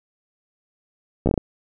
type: slowing click train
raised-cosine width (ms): 2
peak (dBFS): -6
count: 6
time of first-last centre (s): 1.26-1.378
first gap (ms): 13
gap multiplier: 1.3
effects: none